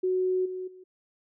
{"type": "tone with level steps", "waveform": "sine", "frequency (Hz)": 370, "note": "F#4", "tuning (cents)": 0, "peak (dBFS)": [-23, -32, -46], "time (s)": [0.03, 0.84], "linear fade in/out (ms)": 10, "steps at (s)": [0.45, 0.67], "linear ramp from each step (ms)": 10, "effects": []}